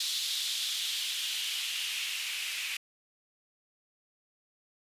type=noise with band-pass filter sweep; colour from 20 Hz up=blue; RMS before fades=-34 dBFS; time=0-2.77 s; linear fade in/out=5 ms; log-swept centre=3800 to 2500 Hz; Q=3.1; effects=resampled to 32000 Hz